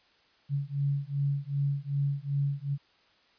sine beating tone pair, 139.7 / 142.3 Hz, C#3 / C#3, +14 / +46 cents, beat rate 2.6 Hz, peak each -30 dBFS, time 0.49-2.78 s, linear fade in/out 50 ms, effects white hiss -64 dBFS RMS until 3.38 s + resampled to 11025 Hz

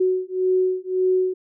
sine beating tone pair, 370 / 371.8 Hz, F#4 / F#4, 0 / +8 cents, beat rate 1.8 Hz, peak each -21 dBFS, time 0-1.34 s, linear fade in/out 10 ms, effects none

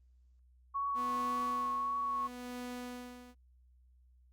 sine tone with vibrato, 1108.7 Hz, C#6, in tune, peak -32 dBFS, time 0.74-2.28 s, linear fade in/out 20 ms, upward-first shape triangle, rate 1.8 Hz, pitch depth 23 cents each way
sawtooth tone with tremolo, 246.9 Hz, B3, in tune, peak -36 dBFS, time 0.94-3.35 s, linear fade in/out 50 ms, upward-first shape sine, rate 0.72 Hz, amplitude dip 80%
effects added 62 Hz sine -61 dBFS peak until 4.32 s + Opus 32 kbps

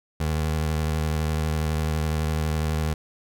25% pulse tone with vibrato, 77.78 Hz, D#2, in tune, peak -19 dBFS, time 0.2-2.94 s, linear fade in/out 5 ms, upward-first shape sine, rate 12 Hz, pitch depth 31 cents each way, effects none

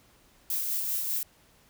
violet noise with tremolo, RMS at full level -29 dBFS, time 0.5-1.23 s, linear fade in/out 2 ms, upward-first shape sine, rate 5.1 Hz, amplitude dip 30%, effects pink hiss -61 dBFS RMS until 1.69 s

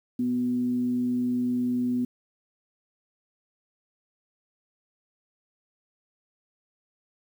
sine tone with frequency modulation, 246.9 Hz, B3, in tune, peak -23 dBFS, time 0.19-2.05 s, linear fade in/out 5 ms, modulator 126 Hz, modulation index 0.21, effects 9-bit

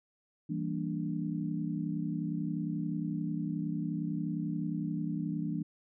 sine chord, E half-diminished seventh, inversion none, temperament equal, 164.81 / 196 / 233.1 / 293.7 Hz, E3 / G3 / Bb3 / D4, 0 / 0 / 0 / 0 cents, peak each -35 / -38 / -39 / -37 dBFS, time 0.49-5.63 s, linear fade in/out 10 ms, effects none

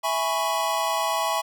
square chord, C# minor seventh, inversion first, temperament equal, 659.3 / 830.6 / 987.8 / 1108.7 Hz, E5 / G#5 / B5 / C#6, 0 / 0 / 0 / 0 cents, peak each -29 dBFS, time 0.03-1.42 s, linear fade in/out 20 ms, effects none

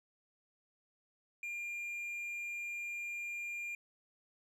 triangle tone, 2400 Hz, D7, 37 cents sharp, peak -37 dBFS, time 1.43-3.75 s, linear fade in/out 2 ms, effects none

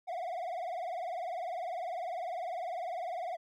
triangle tone with vibrato, 701 Hz, F5, 6 cents sharp, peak -33 dBFS, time 0.07-3.37 s, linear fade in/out 20 ms, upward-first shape triangle, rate 20 Hz, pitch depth 150 cents each way, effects none

